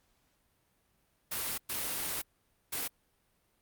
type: noise bursts at uneven times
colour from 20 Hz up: white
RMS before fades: -35 dBFS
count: 3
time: 1.31-1.58 / 1.69-2.22 / 2.72-2.88 s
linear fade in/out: 10 ms
effects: pink hiss -73 dBFS RMS until 3.61 s + Opus 48 kbps